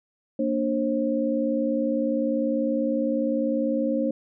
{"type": "tone cluster", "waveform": "sine", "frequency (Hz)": [234.1, 294.1, 535], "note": ["A#3", "D4", "C5"], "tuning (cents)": [8, 3, 38], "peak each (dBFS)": -26, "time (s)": [0.39, 4.11], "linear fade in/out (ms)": 5, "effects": []}